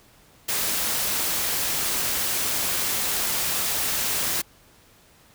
white noise, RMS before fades -25 dBFS, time 0.48-4.42 s, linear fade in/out 10 ms, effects pink hiss -55 dBFS RMS until 5.34 s

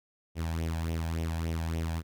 sawtooth tone with flanger, 81.9 Hz, E2, 11 cents flat, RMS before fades -32 dBFS, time 0.35-2.03 s, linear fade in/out 50 ms, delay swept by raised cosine 0.33 to 1.26 ms, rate 3.5 Hz, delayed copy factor +0.65, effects none

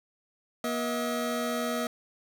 25% pulse tone pair together, 239.4 / 639 Hz, A#3 / D#5, +46 / +46 cents, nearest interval octave + perfect fourth, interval 1700 cents, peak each -27 / -28 dBFS, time 0.64-1.87 s, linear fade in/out 2 ms, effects none

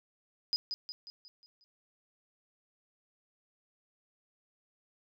sine tone with echo, 4978 Hz, D#8, in tune, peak -27 dBFS, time 0.53-0.56 s, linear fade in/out 0 ms, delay 180 ms, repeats 6, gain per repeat -6 dB, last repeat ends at 1.64 s, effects none

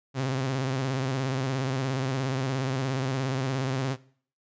sawtooth tone with vibrato, 132.3 Hz, C3, 20 cents sharp, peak -22 dBFS, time 0.14-3.97 s, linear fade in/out 50 ms, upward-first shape square, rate 17 Hz, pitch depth 55 cents each way, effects noise-tail reverb RT60 0.5 s tail -20 dB re dry + resampled to 16000 Hz

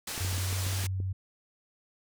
white low-pass noise, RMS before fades -37 dBFS, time 0.07-0.87 s, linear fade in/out 5 ms, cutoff 10000 Hz, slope 12 dB/octave
clicks, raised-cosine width 3 ms, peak -28 dBFS, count 8, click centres 0.178 / 0.248 / 0.328 / 0.381 / 0.528 / 0.666 / 0.839 / 1.002 s
sine tone with pitch glide, 92.5 to 94.66 Hz, F#2 to F#2, 0 to +40 cents, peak -29 dBFS, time 0.2-1.13 s, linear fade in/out 10 ms, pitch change +40 cents, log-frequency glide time 0.37-0.7 s
effects none

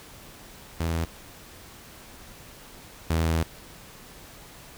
sawtooth tone pair in turn, 82.41 / 81.42 Hz, E2 / E2, 0 / -21 cents, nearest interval unison, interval 21 cents, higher first, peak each -21 / -18 dBFS, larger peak second, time 0.8-1.05 / 3.1-3.43 s, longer second, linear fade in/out 5 ms, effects pink hiss -47 dBFS RMS until 4.77 s

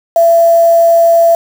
sine tone with quantisation, 672 Hz, E5, 33 cents sharp, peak -4 dBFS, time 0.16-1.35 s, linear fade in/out 2 ms, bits 4, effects none

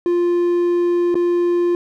triangle tone with dropouts, 349.2 Hz, F4, in tune, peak -12 dBFS, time 0.06-1.75 s, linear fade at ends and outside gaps 1 ms, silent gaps 1.144-1.154 s, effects none

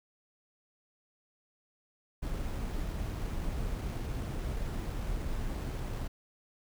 brown noise with sample-and-hold, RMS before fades -35 dBFS, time 2.22-6.08 s, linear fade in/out 10 ms, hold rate 8820 Hz, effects none

